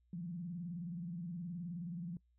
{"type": "tone with vibrato", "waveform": "sine", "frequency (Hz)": 172.5, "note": "F3", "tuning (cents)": -21, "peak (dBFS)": -40, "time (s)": [0.13, 2.17], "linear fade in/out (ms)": 2, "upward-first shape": "square", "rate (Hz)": 19, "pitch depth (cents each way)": 100, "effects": ["noise-tail reverb RT60 0.1 s tail -23 dB re dry", "added 60 Hz sine -70 dBFS peak until 2.38 s"]}